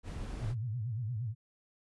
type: noise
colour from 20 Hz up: brown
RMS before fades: -40 dBFS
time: 0.03-0.55 s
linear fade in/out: 50 ms
type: tone with vibrato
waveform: sine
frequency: 115 Hz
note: A#2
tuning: 23 cents flat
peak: -33 dBFS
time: 0.39-1.35 s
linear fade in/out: 50 ms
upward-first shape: sine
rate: 8.6 Hz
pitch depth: 180 cents each way
effects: resampled to 24000 Hz